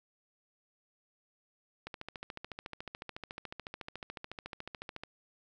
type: click train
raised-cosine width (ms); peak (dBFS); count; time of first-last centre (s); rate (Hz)
0.3; -25; 45; 1.87-5.035; 13.9
effects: none